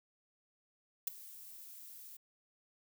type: noise with ADSR envelope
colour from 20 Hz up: violet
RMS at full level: -31 dBFS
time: 1.07-2.17 s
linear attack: 6 ms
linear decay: 10 ms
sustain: -21 dB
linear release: 7 ms
effects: none